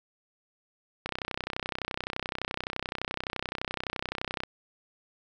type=click train; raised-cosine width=0.3 ms; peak=-15 dBFS; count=108; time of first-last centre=1.06-4.435 s; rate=31.7 Hz; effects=none